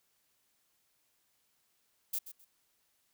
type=noise with echo; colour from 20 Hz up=violet; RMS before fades=-34 dBFS; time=2.13-2.19 s; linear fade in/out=10 ms; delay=130 ms; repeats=2; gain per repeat=-13 dB; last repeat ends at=2.45 s; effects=white hiss -75 dBFS RMS until 3.13 s